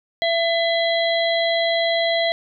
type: harmonic tone with a mistuned harmonic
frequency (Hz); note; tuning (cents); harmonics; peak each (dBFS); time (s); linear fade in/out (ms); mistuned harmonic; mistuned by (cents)
670; E5; +28; 1 / 3 / 5 / 6; -19 / -24 / -26 / -27; 0.22-2.32; 0; 5; -35
effects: none